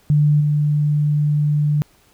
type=tone with level steps; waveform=sine; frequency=148.4 Hz; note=D3; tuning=18 cents sharp; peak=-11 / -14 dBFS; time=0.1-1.82 s; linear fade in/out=0 ms; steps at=0.4 s; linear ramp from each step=10 ms; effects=pink hiss -55 dBFS RMS until 2.13 s